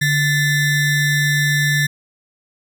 square ring-modulated tone, 950 Hz, A#5, 33 cents sharp, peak -12 dBFS, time 0.01-1.87 s, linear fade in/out 10 ms, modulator 804 Hz, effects none

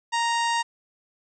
harmonic tone with a mistuned harmonic, 932.3 Hz, A#5, in tune, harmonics 1 / 2 / 3 / 4 / 5 / 6 / 7 / 8 / 9, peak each -23 / -29 / -33 / -35 / -37 / -39 / -40 / -41 / -42 dBFS, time 0.12-0.63 s, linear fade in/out 20 ms, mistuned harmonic 9, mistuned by -26 cents, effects none

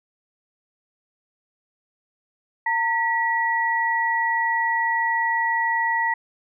sine tone pair together, 913 / 1934.6 Hz, A#5 / B6, -36 / -36 cents, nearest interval octave + minor second, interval 1300 cents, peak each -22 dBFS, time 2.66-6.14 s, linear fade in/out 5 ms, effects none

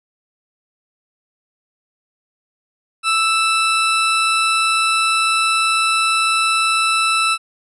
20% pulse tone, 1321 Hz, E6, 3 cents sharp, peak -9 dBFS, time 3.03-7.38 s, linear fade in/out 50 ms, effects resampled to 24000 Hz

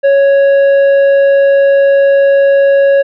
sine tone with tanh clipping, 554.4 Hz, C#5, in tune, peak -6 dBFS, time 0.03-3.03 s, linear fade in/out 20 ms, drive 7 dB, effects none

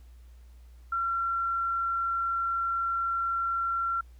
sine tone, 1364 Hz, F6, 41 cents flat, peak -26 dBFS, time 0.92-4.01 s, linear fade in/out 5 ms, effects added 60 Hz sine -48 dBFS peak until 4.19 s + pink hiss -67 dBFS RMS until 4.19 s

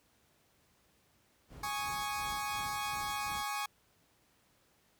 brown noise with tremolo, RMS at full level -45 dBFS, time 1.48-3.44 s, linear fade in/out 50 ms, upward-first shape sine, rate 2.8 Hz, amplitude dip 70%
sawtooth chord, Ab suspended fourth, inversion none, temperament equal, 830.6 / 1108.7 / 1244.5 Hz, Ab5 / Db6 / Eb6, 0 / 0 / 0 cents, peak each -34 / -35 / -40 dBFS, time 1.63-3.66 s, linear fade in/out 5 ms
effects pink hiss -70 dBFS RMS until 4.99 s + high-pass 60 Hz 12 dB/octave

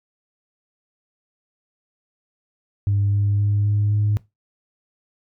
sine tone with pitch steps, 100.7 / 101.63 / 102.58 / 103.53 / 104.49 Hz, G2 / G#2 / G#2 / G#2 / G#2, +47 / -37 / -21 / -5 / +11 cents, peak -15 dBFS, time 2.87-4.17 s, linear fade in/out 0 ms, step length 260 ms, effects noise-tail reverb RT60 0.2 s tail -21 dB re dry + tanh soft clip ceiling -13 dBFS

